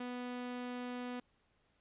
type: tone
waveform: sawtooth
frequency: 246.9 Hz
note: B3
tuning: in tune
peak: -36 dBFS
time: 0-1.2 s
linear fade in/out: 5 ms
effects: pink hiss -75 dBFS RMS until 1.8 s + resampled to 8000 Hz